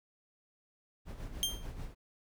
brown noise with tremolo, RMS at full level -40 dBFS, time 1.05-1.95 s, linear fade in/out 50 ms, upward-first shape sine, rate 6.8 Hz, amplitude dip 60%
sawtooth tone with exponential decay, 3179 Hz, G7, 24 cents sharp, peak -23 dBFS, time 1.43-1.66 s, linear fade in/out 0 ms, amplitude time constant 50 ms
effects none

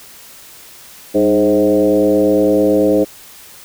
sine tone with frequency modulation, 415.3 Hz, G#4, in tune, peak -9 dBFS, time 1.14-3.05 s, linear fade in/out 20 ms, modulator 109 Hz, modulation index 1.6, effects white hiss -39 dBFS RMS until 3.64 s

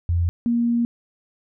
sine tone pair in turn, 85.8 / 235.9 Hz, F2 / A#3, -30 / +21 cents, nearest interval octave + tritone, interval 1751 cents, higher second, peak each -17 dBFS, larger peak neither, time 0.09-0.29 / 0.46-0.85 s, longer second, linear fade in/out 0 ms, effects none

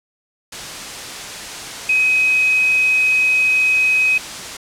sine tone in noise, 2529 Hz, D#7, 28 cents sharp, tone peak -12 dBFS, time 1.89-4.18 s, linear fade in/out 5 ms, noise white, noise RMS -29 dBFS, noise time 0.52-4.57 s, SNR +14 dB, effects low-pass 8000 Hz 12 dB/octave

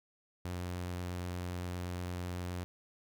sawtooth tone, 89.2 Hz, F2, 37 cents sharp, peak -33 dBFS, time 0.45-2.64 s, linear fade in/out 0 ms, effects none

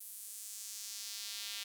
square tone with high-pass filter sweep, 106.5 Hz, G#2, 44 cents sharp, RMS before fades -45 dBFS, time 0-1.64 s, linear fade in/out 10 ms, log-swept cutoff 11000 to 3300 Hz, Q 1.5, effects none

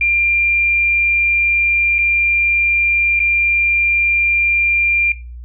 sine tone with dropouts, 2386 Hz, D7, 27 cents sharp, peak -12 dBFS, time 0.01-5.12 s, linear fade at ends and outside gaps 2 ms, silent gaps 1.984-1.988 / 3.193-3.201 s, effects noise-tail reverb RT60 0.3 s tail -18 dB re dry + added 60 Hz sine -29 dBFS peak until 5.44 s

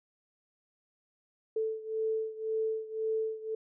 sine beating tone pair, 440 / 441.9 Hz, A4 / A4, 0 / +7 cents, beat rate 1.9 Hz, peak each -32 / -35 dBFS, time 1.56-3.55 s, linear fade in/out 5 ms, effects none

